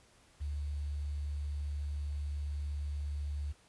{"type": "tone with quantisation", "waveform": "sine", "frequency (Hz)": 72.8, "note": "D2", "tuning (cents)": -15, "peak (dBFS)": -34, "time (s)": [0.4, 3.53], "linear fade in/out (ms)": 20, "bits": 10, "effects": ["pink hiss -64 dBFS RMS until 3.68 s", "resampled to 24000 Hz"]}